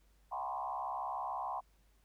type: tone with frequency modulation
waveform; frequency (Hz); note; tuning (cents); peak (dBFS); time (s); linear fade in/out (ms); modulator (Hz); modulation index
sine; 891; A5; +22; -36; 0.31-1.61; 20; 66.8; 2.9
effects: added 50 Hz sine -66 dBFS peak until 2.04 s + pink hiss -74 dBFS RMS until 2.04 s